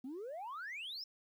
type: exponential sweep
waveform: sine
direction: up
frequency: 243.9 to 5460 Hz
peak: -40 dBFS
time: 0.04-1.04 s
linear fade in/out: 5 ms
effects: tanh soft clip ceiling -40 dBFS + 12-bit